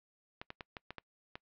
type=clicks; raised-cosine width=0.3 ms; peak=-26 dBFS; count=7; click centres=0.415 / 0.504 / 0.608 / 0.768 / 0.906 / 0.983 / 1.355 s; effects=noise-tail reverb RT60 0.1 s tail -25 dB re dry + low-pass 4000 Hz 12 dB/octave